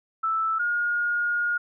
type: tone pair in turn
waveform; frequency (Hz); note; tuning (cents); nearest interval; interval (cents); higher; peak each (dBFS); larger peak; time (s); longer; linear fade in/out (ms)
sine; 1318.5 / 1429.1; E6 / F6; 0 / +39; minor second; 139; second; -22; neither; 0.23-0.59 / 0.59-1.58; second; 10
effects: none